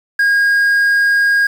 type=tone with quantisation; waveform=triangle; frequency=1630 Hz; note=G#6; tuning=33 cents flat; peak=-8 dBFS; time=0.19-1.47 s; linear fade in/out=5 ms; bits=6; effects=none